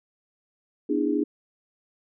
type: chord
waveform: sine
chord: E dominant seventh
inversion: second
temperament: just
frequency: 247.2 / 296.7 / 329.6 / 412 Hz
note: B3 / D4 / E4 / G#4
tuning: +2 / +18 / 0 / -14 cents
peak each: -30 / -24 / -29 / -28 dBFS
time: 0.89-1.24 s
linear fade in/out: 10 ms
effects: none